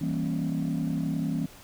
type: chord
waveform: sine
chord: E diminished seventh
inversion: none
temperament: equal with one note detuned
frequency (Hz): 164.81 / 196 / 233.1 / 272.1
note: E3 / G3 / Bb3 / Db4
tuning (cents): 0 / 0 / 0 / -32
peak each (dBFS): -28 / -33 / -31 / -30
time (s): 0.01-1.46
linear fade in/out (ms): 5
effects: tanh soft clip ceiling -21 dBFS + pink hiss -50 dBFS RMS until 1.63 s